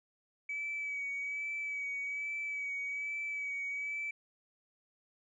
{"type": "tone with vibrato", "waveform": "sine", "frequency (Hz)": 2283, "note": "D7", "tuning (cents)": -50, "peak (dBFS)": -34, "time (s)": [0.49, 4.11], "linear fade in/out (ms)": 5, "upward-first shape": "sine", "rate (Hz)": 1.2, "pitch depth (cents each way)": 27, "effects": ["tanh soft clip ceiling -31 dBFS"]}